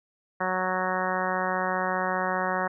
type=harmonic tone; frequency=185 Hz; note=F#3; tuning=in tune; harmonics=1 / 2 / 3 / 4 / 5 / 6 / 7 / 8 / 9 / 10; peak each=-35 / -36 / -32 / -32 / -33 / -32 / -36 / -35 / -36 / -35 dBFS; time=0.4-2.68 s; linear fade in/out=10 ms; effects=none